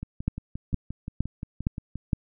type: two click trains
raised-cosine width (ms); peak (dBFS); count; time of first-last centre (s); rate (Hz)
5; -11 / -21; 5 / 12; 0.28-2.132 / 0.03-1.956; 2.16 / 5.71
effects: none